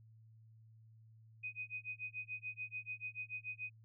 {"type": "tone with tremolo", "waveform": "sine", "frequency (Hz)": 2500, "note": "D#7", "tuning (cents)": 8, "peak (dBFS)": -39, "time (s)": [1.43, 3.7], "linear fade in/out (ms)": 10, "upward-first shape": "sine", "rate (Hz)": 6.9, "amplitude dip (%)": 100, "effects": ["added 111 Hz sine -59 dBFS peak until 3.84 s"]}